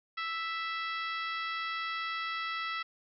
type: harmonic tone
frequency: 659 Hz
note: E5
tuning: 1 cent flat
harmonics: 2 / 3 / 4 / 5 / 6 / 7 / 8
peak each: -36 / -38 / -43 / -44 / -47 / -50 / -51 dBFS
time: 0.17-2.83 s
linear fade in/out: 10 ms
effects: none